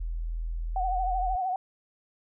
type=tone; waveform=sine; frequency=41.2 Hz; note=E1; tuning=in tune; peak=-29 dBFS; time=0-1.36 s; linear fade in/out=10 ms
type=tone with vibrato; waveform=sine; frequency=744 Hz; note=F#5; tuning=9 cents sharp; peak=-26 dBFS; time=0.76-1.56 s; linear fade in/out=2 ms; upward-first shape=triangle; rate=13 Hz; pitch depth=73 cents each way
effects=none